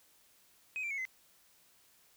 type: tone with pitch steps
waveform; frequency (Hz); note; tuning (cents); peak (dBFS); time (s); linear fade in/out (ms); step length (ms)
sine; 2522 / 2353 / 2196 / 2049; D#7 / D7 / C#7 / C7; +23 / +3 / -17 / -37; -33; 0.76-1.052; 0; 73
effects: tanh soft clip ceiling -33 dBFS + white hiss -66 dBFS RMS until 2.16 s